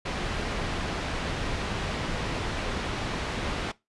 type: low-pass noise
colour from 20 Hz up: pink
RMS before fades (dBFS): -31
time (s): 0.05-3.72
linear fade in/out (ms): 10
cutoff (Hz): 3800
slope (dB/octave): 12
effects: noise-tail reverb RT60 0.2 s tail -19 dB re dry + resampled to 24000 Hz